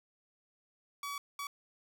sawtooth tone bursts at uneven times, 1138 Hz, C#6, 45 cents sharp, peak -34 dBFS, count 2, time 1.03-1.18 / 1.39-1.47 s, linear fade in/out 2 ms, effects 12-bit

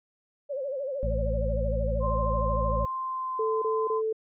sine tone with vibrato, 546 Hz, C#5, 26 cents flat, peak -29 dBFS, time 0.49-2.86 s, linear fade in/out 20 ms, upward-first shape sine, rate 13 Hz, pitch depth 110 cents each way
harmonic tone, 55.1 Hz, A1, 3 cents sharp, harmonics 1 / 2 / 3 / 4, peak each -27 / -33 / -37 / -39 dBFS, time 1.03-2.85 s, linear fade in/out 0 ms
sine tone with pitch glide, 1046.5 to 1028.5 Hz, C6 to C6, 0 to -30 cents, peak -29 dBFS, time 2-4.02 s, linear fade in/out 50 ms, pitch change -30 cents, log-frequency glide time 2.95-3.54 s
sine tone bursts, 440 Hz, A4, in tune, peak -25 dBFS, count 3, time 3.39-4.128 s, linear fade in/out 5 ms, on 230 ms, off 24 ms
effects none

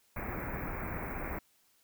pink band-stop noise, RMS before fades -38 dBFS, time 0.16-1.39 s, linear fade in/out 5 ms, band 2400 to 15000 Hz, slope 96 dB/octave, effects white hiss -69 dBFS RMS until 1.83 s

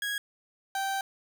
30% pulse tone pair in turn, 1652 / 779.6 Hz, G#6 / G5, -10 / -10 cents, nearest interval octave + minor second, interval 1300 cents, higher first, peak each -27 / -26 dBFS, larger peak second, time 0.02-0.18 / 0.75-1.01 s, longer second, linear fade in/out 2 ms, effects none

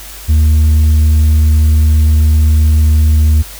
triangle tone with tanh clipping, 76.9 Hz, D#2, 20 cents flat, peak -6 dBFS, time 0.28-3.43 s, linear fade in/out 20 ms, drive 8 dB, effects added 50 Hz sine -32 dBFS peak until 3.59 s + white hiss -31 dBFS RMS until 3.59 s

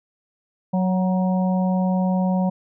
harmonic tone with a mistuned harmonic, 185 Hz, F#3, in tune, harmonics 1 / 3 / 4 / 5, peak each -18 / -28 / -30 / -32 dBFS, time 0.73-2.5 s, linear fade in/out 10 ms, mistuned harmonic 5, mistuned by +28 cents, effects none

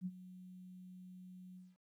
sine tone with ADSR envelope, 183.2 Hz, F#3, 17 cents flat, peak -36 dBFS, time 0.01-1.77 s, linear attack 48 ms, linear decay 47 ms, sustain -15 dB, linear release 200 ms, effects 13-bit

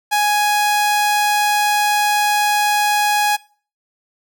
sawtooth tone, 832 Hz, G#5, 3 cents sharp, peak -10 dBFS, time 0.11-3.37 s, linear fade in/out 20 ms, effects noise-tail reverb RT60 0.4 s tail -22 dB re dry

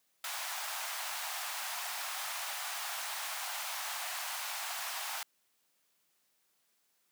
pink high-pass noise, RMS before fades -39 dBFS, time 0.24-5.23 s, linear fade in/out 2 ms, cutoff 700 Hz, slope 48 dB/octave, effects white hiss -75 dBFS RMS until 7.11 s + high-pass 150 Hz 12 dB/octave

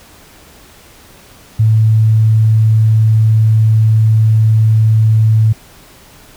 sine tone, 110 Hz, A2, in tune, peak -6 dBFS, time 1.59-5.53 s, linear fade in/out 10 ms, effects pink hiss -41 dBFS RMS until 6.36 s

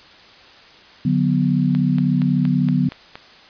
sine chord, B minor, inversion first, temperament equal with one note detuned, 146.83 / 183.19 / 246.9 Hz, D3 / F#3 / B3, 0 / -17 / 0 cents, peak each -19 dBFS, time 1.05-2.89 s, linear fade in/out 5 ms
click train, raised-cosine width 0.3 ms, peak -17 dBFS, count 7, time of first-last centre 1.75-3.155 s, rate 4.27 Hz
effects white hiss -45 dBFS RMS until 3.49 s + resampled to 11025 Hz

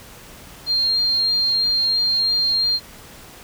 sine tone, 4201 Hz, C8, 6 cents sharp, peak -16 dBFS, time 0.66-2.8 s, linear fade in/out 50 ms, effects pink hiss -42 dBFS RMS until 3.43 s

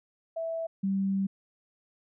sine tone pair in turn, 657 / 194.54 Hz, E5 / G3, -6 / -13 cents, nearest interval octave + major sixth, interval 2107 cents, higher first, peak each -30 / -25 dBFS, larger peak second, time 0.36-0.67 / 0.83-1.27 s, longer second, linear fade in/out 10 ms, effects none

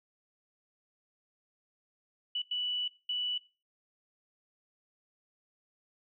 sine tone bursts at uneven times, 2960 Hz, F#7, in tune, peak -30 dBFS, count 3, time 2.35-2.42 / 2.51-2.88 / 3.09-3.38 s, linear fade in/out 5 ms, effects noise-tail reverb RT60 0.3 s tail -18 dB re dry

